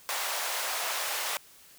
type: high-pass noise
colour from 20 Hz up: pink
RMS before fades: -32 dBFS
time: 0.09-1.37 s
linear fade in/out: 0 ms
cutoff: 630 Hz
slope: 24 dB/octave
effects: white hiss -55 dBFS RMS until 1.78 s